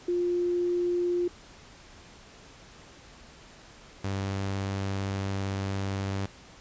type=tone pair in turn; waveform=sine / sawtooth; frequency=352 / 97.73 Hz; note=F4 / G2; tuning=+14 / -5 cents; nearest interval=octave + minor seventh; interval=2219 cents; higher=first; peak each=-24 / -25 dBFS; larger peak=first; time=0.08-1.28 / 4.04-6.26 s; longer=second; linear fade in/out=5 ms; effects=pink hiss -51 dBFS RMS until 6.6 s + resampled to 16000 Hz